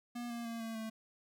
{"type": "tone with pitch steps", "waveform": "square", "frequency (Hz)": [240, 235.2, 230.5, 225.9, 221.4], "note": ["B3", "A#3", "A#3", "A3", "A3"], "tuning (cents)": [-49, 16, -19, 46, 11], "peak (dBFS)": -40, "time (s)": [0.15, 0.9], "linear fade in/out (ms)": 10, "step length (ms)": 150, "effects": []}